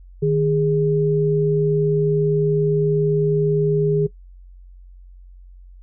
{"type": "tone pair together", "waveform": "sine", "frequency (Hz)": [153.6, 411.2], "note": ["D#3", "G#4"], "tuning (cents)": [-22, -17], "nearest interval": "octave + perfect fourth", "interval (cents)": 1705, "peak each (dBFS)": [-18, -18], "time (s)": [0.22, 4.07], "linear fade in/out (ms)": 10, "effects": ["noise-tail reverb RT60 0.1 s tail -18 dB re dry", "added 45 Hz sine -40 dBFS peak until 5.82 s"]}